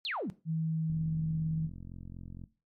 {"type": "exponential sweep", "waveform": "sine", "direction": "down", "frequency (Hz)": [4435, 155.6], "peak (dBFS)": -32, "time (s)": [0.05, 0.3], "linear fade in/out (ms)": 0}
{"type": "tone with pitch glide", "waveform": "sine", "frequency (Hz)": [160.8, 159.04], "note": ["E3", "D#3"], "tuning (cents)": [-43, 38], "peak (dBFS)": -29, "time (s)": [0.45, 1.7], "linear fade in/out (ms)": 50, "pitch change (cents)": -19, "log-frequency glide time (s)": [0.58, 1.17]}
{"type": "click train", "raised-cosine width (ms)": 5, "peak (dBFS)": -33, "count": 69, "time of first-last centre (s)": [0.9, 2.438], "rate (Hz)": 44.2}
{"effects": ["noise-tail reverb RT60 0.3 s tail -17 dB re dry", "MP3 64 kbps"]}